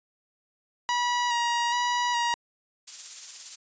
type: tone with vibrato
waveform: sawtooth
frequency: 960 Hz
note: B5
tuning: 49 cents flat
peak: -20 dBFS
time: 0.89-2.34 s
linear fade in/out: 0 ms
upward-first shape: square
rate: 1.2 Hz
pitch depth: 20 cents each way
type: noise with tremolo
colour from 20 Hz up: violet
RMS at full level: -30 dBFS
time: 2.87-3.56 s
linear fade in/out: 10 ms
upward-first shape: sine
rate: 17 Hz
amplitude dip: 35%
effects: resampled to 16000 Hz